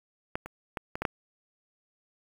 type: clicks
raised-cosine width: 0.5 ms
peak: -15 / -25 / -17 / -19 / -15 / -10 dBFS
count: 6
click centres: 0.355 / 0.46 / 0.772 / 0.955 / 1.02 / 1.052 s
effects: 7-bit

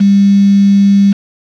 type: tone with quantisation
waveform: sine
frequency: 199.1 Hz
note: G3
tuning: 27 cents sharp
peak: -4 dBFS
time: 0-1.13 s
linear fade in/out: 10 ms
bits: 4
effects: low-pass 4000 Hz 12 dB/octave

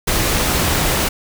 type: noise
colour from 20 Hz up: pink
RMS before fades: -17 dBFS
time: 0.07-1.09 s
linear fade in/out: 10 ms
effects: none

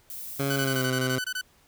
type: noise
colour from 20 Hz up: violet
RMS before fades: -38 dBFS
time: 0.1-0.86 s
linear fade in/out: 0 ms
type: tone with pitch glide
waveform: 15% pulse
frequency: 138.59 to 129.31 Hz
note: C#3 to C3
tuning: 0 to -20 cents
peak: -19 dBFS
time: 0.39-1.19 s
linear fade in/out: 10 ms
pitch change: -120 cents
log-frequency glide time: 0.55-0.83 s
type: tone bursts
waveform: sawtooth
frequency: 1500 Hz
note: F#6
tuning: 23 cents sharp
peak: -25 dBFS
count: 11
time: 0.5-1.413 s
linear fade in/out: 5 ms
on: 63 ms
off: 22 ms
effects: pink hiss -61 dBFS RMS until 1.67 s

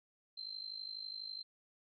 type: tone with amplitude modulation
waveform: sine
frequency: 4119 Hz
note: C8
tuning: 28 cents flat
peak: -39 dBFS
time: 0.37-1.43 s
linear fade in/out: 10 ms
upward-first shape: sine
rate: 52.1 Hz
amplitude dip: 80%
effects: none

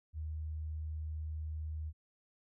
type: tone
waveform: sine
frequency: 77.78 Hz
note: D#2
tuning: in tune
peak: -37 dBFS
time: 0.13-1.93 s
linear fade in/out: 50 ms
effects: none

